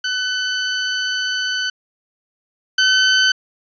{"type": "tone pair in turn", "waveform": "20% pulse", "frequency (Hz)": [1505, 1519.9], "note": ["F#6", "F#6"], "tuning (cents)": [29, 46], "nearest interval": "unison", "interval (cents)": 17, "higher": "second", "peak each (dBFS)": [-14, -7], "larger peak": "second", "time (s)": [[0.04, 1.7], [2.78, 3.32]], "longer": "first", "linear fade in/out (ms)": 5, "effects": ["resampled to 16000 Hz"]}